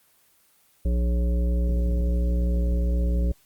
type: harmonic tone with a mistuned harmonic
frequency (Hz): 59.3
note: A#1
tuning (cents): +30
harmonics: 1 / 3 / 5 / 7 / 9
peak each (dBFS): -20 / -31 / -38 / -39 / -38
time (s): 0.85-3.32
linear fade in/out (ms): 5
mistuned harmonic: 9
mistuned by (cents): +51
effects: white hiss -61 dBFS RMS until 3.45 s + Opus 24 kbps